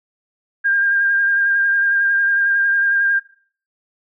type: tone with vibrato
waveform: sine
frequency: 1604 Hz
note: G6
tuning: 39 cents sharp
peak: -13 dBFS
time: 0.64-3.2 s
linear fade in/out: 20 ms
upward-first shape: sine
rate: 11 Hz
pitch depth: 20 cents each way
effects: noise-tail reverb RT60 0.5 s tail -22 dB re dry